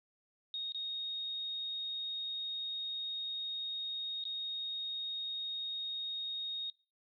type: tone with dropouts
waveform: sine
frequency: 3729 Hz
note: A#7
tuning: in tune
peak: -36 dBFS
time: 0.54-6.7 s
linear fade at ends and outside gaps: 1 ms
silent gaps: 0.721-0.746 / 4.239-4.252 s
effects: noise-tail reverb RT60 0.4 s tail -26 dB re dry